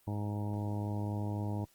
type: harmonic tone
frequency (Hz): 103.83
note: G#2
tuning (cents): 0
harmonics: 1 / 2 / 3 / 4 / 5 / 6 / 7 / 8 / 9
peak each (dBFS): -34 / -40 / -42 / -49 / -50 / -49 / -52 / -49 / -50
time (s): 0.07-1.65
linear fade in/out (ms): 5
effects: white hiss -67 dBFS RMS until 1.74 s + Opus 32 kbps